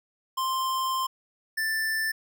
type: tone pair in turn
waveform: square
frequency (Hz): 1048 / 1768.6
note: C6 / A6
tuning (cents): +2 / +8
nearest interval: major sixth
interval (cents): 906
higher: second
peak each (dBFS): -26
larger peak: neither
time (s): 0.37-1.07 / 1.57-2.12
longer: first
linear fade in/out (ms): 10
effects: none